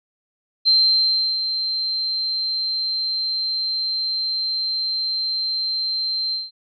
sine tone with ADSR envelope, 4132 Hz, C8, 22 cents flat, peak -11 dBFS, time 0.65-6.51 s, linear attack 29 ms, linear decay 700 ms, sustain -9 dB, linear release 180 ms, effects MP3 96 kbps

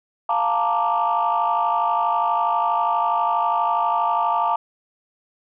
sine chord, Bb major seventh, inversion second, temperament equal, 698.5 / 880 / 932.3 / 1174.7 Hz, F5 / A5 / Bb5 / D6, 0 / 0 / 0 / 0 cents, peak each -23 / -22 / -22 / -22 dBFS, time 0.29-4.56 s, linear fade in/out 5 ms, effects tanh soft clip ceiling -11 dBFS

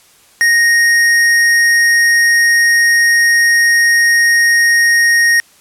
sine tone with hard clipping, 1864.7 Hz, A#6, in tune, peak -9 dBFS, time 0.41-5.4 s, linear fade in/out 0 ms, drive 15 dB, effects white hiss -47 dBFS RMS until 5.6 s + low-pass 12000 Hz 12 dB/octave

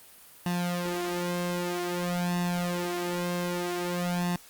sawtooth tone with flanger, 176.2 Hz, F3, 16 cents sharp, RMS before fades -30 dBFS, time 0.46-4.36 s, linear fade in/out 2 ms, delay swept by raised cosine 1.1 to 3.8 ms, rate 0.52 Hz, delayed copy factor +0.8, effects white hiss -52 dBFS RMS until 4.49 s + Opus 32 kbps

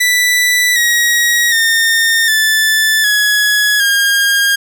sawtooth tone with pitch steps, 1975.5 / 1898.3 / 1824.1 / 1752.9 / 1684.4 / 1618.6 Hz, B6 / A#6 / A#6 / A6 / G#6 / G#6, 0 / +31 / -38 / -7 / +24 / -45 cents, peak -6 dBFS, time 0-4.56 s, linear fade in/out 10 ms, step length 760 ms, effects none

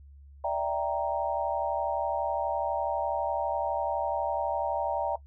sine chord, E half-diminished seventh, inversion third, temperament equal, 587.3 / 659.3 / 784 / 932.3 Hz, D5 / E5 / G5 / Bb5, 0 / 0 / 0 / 0 cents, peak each -32 dBFS, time 0.44-5.16 s, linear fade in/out 5 ms, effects noise-tail reverb RT60 0.1 s tail -18 dB re dry + added 70 Hz sine -48 dBFS peak until 5.26 s

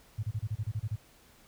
sine tone bursts, 107.3 Hz, A2, 43 cents flat, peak -29 dBFS, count 10, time 0.18-0.96 s, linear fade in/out 10 ms, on 51 ms, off 30 ms, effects pink hiss -60 dBFS RMS until 1.47 s

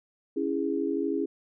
sine chord, C# minor, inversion none, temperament equal with one note detuned, 277.2 / 329.6 / 411.5 Hz, C#4 / E4 / G#4, 0 / 0 / -16 cents, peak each -30 dBFS, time 0.36-1.26 s, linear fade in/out 10 ms, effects none

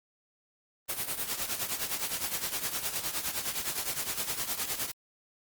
white noise with tremolo, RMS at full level -30 dBFS, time 0.88-4.92 s, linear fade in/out 20 ms, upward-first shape triangle, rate 9.7 Hz, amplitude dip 80%, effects Opus 32 kbps

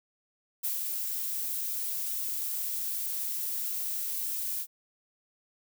violet noise with ADSR envelope, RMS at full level -30 dBFS, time 0.63-4.67 s, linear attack 18 ms, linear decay 110 ms, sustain -3 dB, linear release 67 ms, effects none

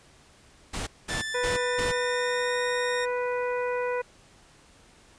pink noise bursts, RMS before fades -32 dBFS, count 4, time 0.73-1.92 s, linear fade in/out 10 ms, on 140 ms, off 210 ms
sawtooth tone with pitch glide, 1760 to 1849.6 Hz, A6 to A#6, 0 to -14 cents, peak -27 dBFS, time 1.09-3.06 s, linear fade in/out 20 ms, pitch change +86 cents, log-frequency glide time 1.3-2.6 s
harmonic tone, 492.8 Hz, B4, 4 cents flat, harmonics 1 / 2 / 3 / 4 / 5, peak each -27 / -33 / -37 / -39 / -41 dBFS, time 1.34-4.02 s, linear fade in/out 10 ms
effects pink hiss -56 dBFS RMS until 5.18 s + resampled to 22050 Hz

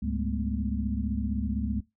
sine tone cluster, 70.3 / 104.7 / 202.8 / 218.2 / 246.6 Hz, C#2 / G#2 / G#3 / A3 / B3, +25 / +15 / -41 / -14 / -2 cents, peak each -31 / -38 / -33 / -33 / -36 dBFS, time 0.02-1.81 s, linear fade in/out 10 ms, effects noise-tail reverb RT60 0.2 s tail -20 dB re dry

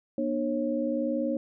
sine tone cluster, 241.6 / 302.2 / 545 Hz, B3 / D4 / C#5, -38 / +50 / -29 cents, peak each -30 dBFS, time 0.18-1.37 s, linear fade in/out 2 ms, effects none

